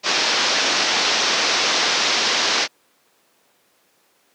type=low-pass noise; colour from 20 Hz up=white; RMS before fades=-19 dBFS; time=0.03-2.68 s; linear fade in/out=50 ms; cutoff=5900 Hz; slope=48 dB/octave; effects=pink hiss -60 dBFS RMS until 4.34 s + high-pass 300 Hz 12 dB/octave